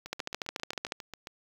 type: two click trains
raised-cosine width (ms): 0.2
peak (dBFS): -15 / -23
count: 12 / 10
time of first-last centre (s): 0.13-0.921 / 0.06-1.271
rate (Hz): 13.9 / 7.43
effects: high-pass 80 Hz 12 dB/octave + 7-bit